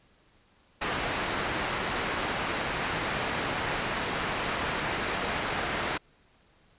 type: low-pass noise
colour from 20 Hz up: white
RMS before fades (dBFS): -31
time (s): 0.81-5.98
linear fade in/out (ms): 10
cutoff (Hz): 2000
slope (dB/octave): 12
effects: pink hiss -63 dBFS RMS until 6.78 s + resampled to 8000 Hz